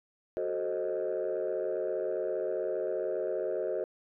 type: chord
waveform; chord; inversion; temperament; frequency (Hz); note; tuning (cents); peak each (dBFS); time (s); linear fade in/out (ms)
sine; F# diminished seventh; none; equal with one note detuned; 370 / 440 / 527.2 / 622.3; F#4 / A4 / C5 / Eb5; 0 / 0 / +13 / 0; -34; 0.37-3.84; 0
effects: tanh soft clip ceiling -24 dBFS